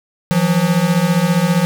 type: beating tone pair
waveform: square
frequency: 164.2 / 179.2 Hz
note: E3 / F3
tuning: -6 / +45 cents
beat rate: 15 Hz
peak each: -17 / -15 dBFS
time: 0.31-1.65 s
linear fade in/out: 0 ms
effects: none